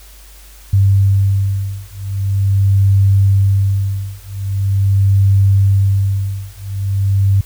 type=beating tone pair; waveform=sine; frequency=98 / 98.43 Hz; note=G2 / G2; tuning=0 / +8 cents; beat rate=0.43 Hz; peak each=-13 dBFS; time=0.73-7.41 s; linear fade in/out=5 ms; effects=added 50 Hz sine -38 dBFS peak until 7.45 s + white hiss -43 dBFS RMS until 7.45 s